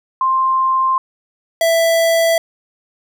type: tone pair in turn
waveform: sine / square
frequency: 1051 / 662.1 Hz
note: C6 / E5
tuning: +7 / +7 cents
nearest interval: minor sixth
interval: 800 cents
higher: first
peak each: -12 / -12 dBFS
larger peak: neither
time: 0.21-0.98 / 1.61-2.38 s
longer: neither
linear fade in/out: 2 ms
effects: none